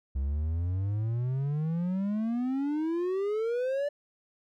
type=exponential sweep; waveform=triangle; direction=up; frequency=65.41 to 587.3 Hz; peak=-25 dBFS; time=0.15-3.89 s; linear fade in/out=10 ms; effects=none